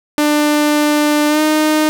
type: tone with pitch glide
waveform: sawtooth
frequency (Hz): 297.7 to 307.7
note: D4 to D#4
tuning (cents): +24 to -19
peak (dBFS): -7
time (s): 0.18-1.89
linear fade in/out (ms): 0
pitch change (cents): +57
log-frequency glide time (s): 1.28-1.41
effects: none